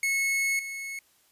45% pulse tone with level steps, 2190 Hz, C#7, 22 cents flat, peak -24 / -34 dBFS, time 0.03-0.99 s, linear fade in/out 2 ms, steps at 0.59 s, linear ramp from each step 2 ms, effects white hiss -64 dBFS RMS until 1.31 s + resampled to 32000 Hz

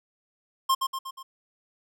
square tone with echo, 1062 Hz, C6, 25 cents sharp, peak -20 dBFS, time 0.69-0.75 s, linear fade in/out 10 ms, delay 120 ms, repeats 4, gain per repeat -5 dB, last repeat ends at 1.23 s, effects none

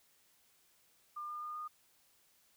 sine tone with pitch steps, 1200 / 1208.3 / 1216.8 / 1225.2 Hz, D6 / D6 / D#6 / D#6, +37 / +49 / -39 / -27 cents, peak -40 dBFS, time 1.16-1.68 s, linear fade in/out 10 ms, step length 130 ms, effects white hiss -70 dBFS RMS until 2.56 s

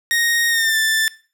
sawtooth tone with pitch glide, 1864.7 to 1768.2 Hz, A#6 to A6, 0 to +8 cents, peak -12 dBFS, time 0.11-1.08 s, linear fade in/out 0 ms, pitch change -92 cents, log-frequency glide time 0.49-0.77 s, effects noise-tail reverb RT60 0.4 s tail -20 dB re dry

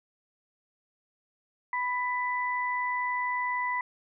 sine tone pair together, 991.3 / 1989 Hz, B5 / B6, +6 / +12 cents, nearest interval octave, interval 1206 cents, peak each -29 / -31 dBFS, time 1.73-3.81 s, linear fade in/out 2 ms, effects none

